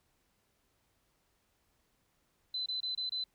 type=tone bursts; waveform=sine; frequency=4031 Hz; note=B7; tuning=35 cents sharp; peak=-33 dBFS; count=5; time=2.54-3.24 s; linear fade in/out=5 ms; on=120 ms; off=25 ms; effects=pink hiss -75 dBFS RMS until 3.34 s